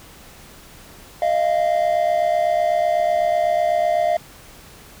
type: tone pair together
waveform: triangle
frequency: 622 / 690 Hz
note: D#5 / F5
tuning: -1 / -21 cents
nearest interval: major second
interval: 180 cents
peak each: -18 / -16 dBFS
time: 1.22-4.17 s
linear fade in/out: 2 ms
effects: pink hiss -44 dBFS RMS until 5 s